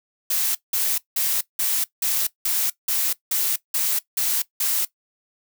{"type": "noise bursts", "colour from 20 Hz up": "blue", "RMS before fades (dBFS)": -22, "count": 11, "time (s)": [0.3, 4.85], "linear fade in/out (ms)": 5, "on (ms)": 250, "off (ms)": 180, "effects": ["noise-tail reverb RT60 0.1 s tail -18 dB re dry"]}